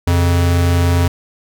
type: tone pair together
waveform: square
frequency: 87.31 / 137.34 Hz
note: F2 / C#3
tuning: 0 / -16 cents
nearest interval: minor sixth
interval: 784 cents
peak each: -12 / -22 dBFS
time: 0.07-1.08 s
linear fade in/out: 5 ms
effects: none